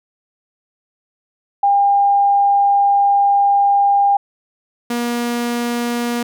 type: tone pair in turn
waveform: sine / sawtooth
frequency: 803 / 238.7 Hz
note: G5 / A#3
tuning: +41 / +41 cents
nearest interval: octave + major sixth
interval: 2100 cents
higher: first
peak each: -10 / -14 dBFS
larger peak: first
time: 1.63-4.17 / 4.9-6.23 s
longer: first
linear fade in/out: 5 ms
effects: none